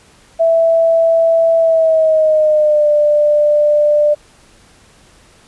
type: tone with pitch glide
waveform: sine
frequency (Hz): 659.3 to 594.2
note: E5 to D5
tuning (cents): 0 to +20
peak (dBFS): -8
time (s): 0.39-4.15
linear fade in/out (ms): 20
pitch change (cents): -180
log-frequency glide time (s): 1.58-2.88
effects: pink hiss -47 dBFS RMS until 5.47 s + resampled to 24000 Hz